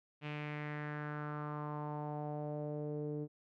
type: tone with low-pass filter sweep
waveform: sawtooth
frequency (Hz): 149.1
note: D3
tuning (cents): +27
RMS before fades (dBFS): -41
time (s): 0.21-3.28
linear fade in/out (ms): 50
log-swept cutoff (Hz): 2700 to 390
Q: 3.4
effects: none